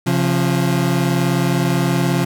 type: tone pair together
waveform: 30% pulse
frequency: 135.18 / 174.1 Hz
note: C#3 / F3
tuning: -43 / -5 cents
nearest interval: major third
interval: 438 cents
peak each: -15 dBFS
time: 0.06-2.25 s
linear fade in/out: 10 ms
effects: none